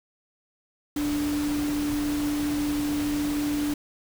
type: tone in noise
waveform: sine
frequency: 293.7 Hz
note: D4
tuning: in tune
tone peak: -24 dBFS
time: 0.96-3.74 s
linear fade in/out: 5 ms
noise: pink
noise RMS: -35 dBFS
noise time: 0.96-3.74 s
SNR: +8 dB
effects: none